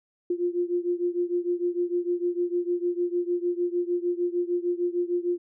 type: beating tone pair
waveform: sine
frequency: 349.2 / 355.8 Hz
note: F4 / F4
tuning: 0 / +32 cents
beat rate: 6.6 Hz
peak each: -26 / -28 dBFS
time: 0.3-5.38 s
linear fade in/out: 5 ms
effects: none